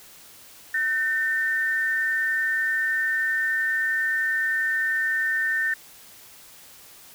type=tone pair together; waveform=sine; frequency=1523 / 1809.9 Hz; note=F#6 / A6; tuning=+50 / +48 cents; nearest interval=minor third; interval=298 cents; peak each=-28 / -22 dBFS; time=0.74-5.74 s; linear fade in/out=5 ms; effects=white hiss -48 dBFS RMS until 7.14 s